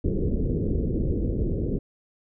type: low-pass noise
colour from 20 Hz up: pink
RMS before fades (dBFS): -25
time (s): 0.04-1.79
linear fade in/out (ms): 5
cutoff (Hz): 480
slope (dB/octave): 48
effects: none